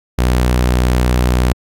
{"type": "tone", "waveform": "sawtooth", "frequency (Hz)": 61.74, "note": "B1", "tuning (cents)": 0, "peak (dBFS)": -7, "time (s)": [0.18, 1.53], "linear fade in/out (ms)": 10, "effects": ["AAC 64 kbps"]}